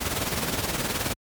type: noise with tremolo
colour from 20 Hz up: pink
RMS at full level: -24 dBFS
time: 0-1.14 s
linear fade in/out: 20 ms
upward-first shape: triangle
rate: 19 Hz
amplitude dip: 65%
effects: high-pass 60 Hz 12 dB/octave + MP3 96 kbps